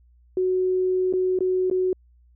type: tone with dropouts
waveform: sine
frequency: 370 Hz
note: F#4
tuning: in tune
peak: -19 dBFS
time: 0.37-1.93 s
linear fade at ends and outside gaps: 2 ms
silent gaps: 1.127-1.136 / 1.389-1.406 / 1.7-1.712 s
effects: added 60 Hz sine -53 dBFS peak until 2.35 s